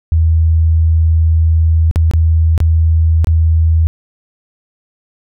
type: tone with dropouts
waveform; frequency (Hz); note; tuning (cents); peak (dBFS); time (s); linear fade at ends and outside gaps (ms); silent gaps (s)
sine; 80.9; E2; -32; -7; 0.12-3.87; 0; 1.912-1.959 / 2.112-2.136 / 2.578-2.603 / 3.245-3.271
effects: none